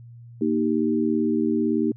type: chord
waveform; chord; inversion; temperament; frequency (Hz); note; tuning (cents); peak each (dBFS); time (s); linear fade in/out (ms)
sine; Eb major; second; equal; 233.1 / 311.1 / 392; Bb3 / Eb4 / G4; 0 / 0 / 0; -23 / -23 / -26; 0.41-1.92; 5
effects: added 118 Hz sine -41 dBFS peak until 1.96 s